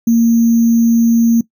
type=tone with sample-and-hold; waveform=sine; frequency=231.1 Hz; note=A#3; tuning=15 cents flat; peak=-7 dBFS; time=0.07-1.41 s; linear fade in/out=5 ms; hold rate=6300 Hz; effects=noise-tail reverb RT60 0.1 s tail -19 dB re dry